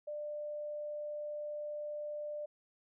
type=tone; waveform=sine; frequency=595 Hz; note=D5; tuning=22 cents sharp; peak=-38 dBFS; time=0.07-2.46 s; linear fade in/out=10 ms; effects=none